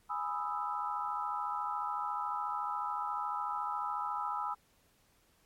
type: chord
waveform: sine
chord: E major seventh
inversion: first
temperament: equal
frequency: 830.6 / 987.8 / 1244.5 / 1318.5 Hz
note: G#5 / B5 / D#6 / E6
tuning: 0 / 0 / 0 / 0 cents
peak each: -39 / -38 / -40 / -38 dBFS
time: 0.09-4.55 s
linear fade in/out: 20 ms
effects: pink hiss -69 dBFS RMS until 5.45 s + MP3 64 kbps